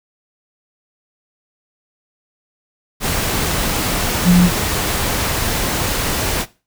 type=tone in noise; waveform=sine; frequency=178.1 Hz; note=F3; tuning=34 cents sharp; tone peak=-6 dBFS; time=4.24-4.5 s; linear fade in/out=50 ms; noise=pink; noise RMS=-19 dBFS; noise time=3-6.46 s; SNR=+10 dB; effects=noise-tail reverb RT60 0.3 s tail -18 dB re dry